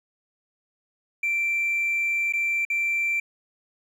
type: tone with dropouts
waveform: triangle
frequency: 2349 Hz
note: D7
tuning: in tune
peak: -19 dBFS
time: 1.23-3.2 s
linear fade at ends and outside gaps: 5 ms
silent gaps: 2.325-2.335 / 2.651-2.7 s
effects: tanh soft clip ceiling -18 dBFS